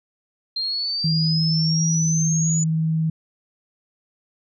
sine exponential sweep, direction up, 4161 to 6970 Hz, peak -22 dBFS, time 0.56-2.64 s, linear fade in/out 5 ms
sine tone with vibrato, 160 Hz, D#3, 49 cents sharp, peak -18 dBFS, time 1.04-3.1 s, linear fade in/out 5 ms, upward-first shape square, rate 19 Hz, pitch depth 9 cents each way
effects none

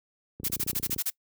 click train, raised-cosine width 3 ms, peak -26 dBFS, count 18, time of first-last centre 0.4-0.963 s, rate 30.2 Hz
blue noise bursts, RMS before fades -28 dBFS, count 9, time 0.44-1.103 s, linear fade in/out 10 ms, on 47 ms, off 30 ms
effects noise-tail reverb RT60 0.1 s tail -24 dB re dry + high-pass 60 Hz 12 dB/octave

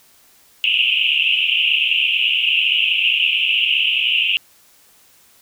pink band-pass noise, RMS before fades -17 dBFS, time 0.64-4.37 s, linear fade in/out 0 ms, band 2600 to 3000 Hz, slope 96 dB/octave, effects white hiss -52 dBFS RMS until 5.41 s

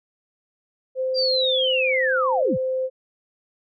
sine tone, 519 Hz, C5, 14 cents flat, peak -21 dBFS, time 0.95-2.9 s, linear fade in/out 50 ms
sine linear sweep, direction down, 4810 to 63.3 Hz, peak -20 dBFS, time 1.14-2.58 s, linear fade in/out 50 ms
effects none

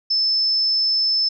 sine tone, 5260 Hz, E8, 5 cents flat, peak -16 dBFS, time 0.1-1.29 s, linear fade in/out 10 ms, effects none

